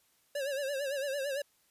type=tone with vibrato; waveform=square; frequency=555 Hz; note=C#5; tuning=2 cents sharp; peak=-33 dBFS; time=0.35-1.42 s; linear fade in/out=5 ms; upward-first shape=sine; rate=8.9 Hz; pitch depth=90 cents each way; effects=white hiss -70 dBFS RMS until 1.7 s + resampled to 32000 Hz